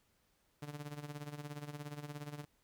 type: tone with tremolo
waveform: sawtooth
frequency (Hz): 146.83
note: D3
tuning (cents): 0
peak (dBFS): -37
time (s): 0.62-2.45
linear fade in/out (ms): 5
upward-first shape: sine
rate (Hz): 17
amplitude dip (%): 75
effects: pink hiss -75 dBFS RMS until 2.63 s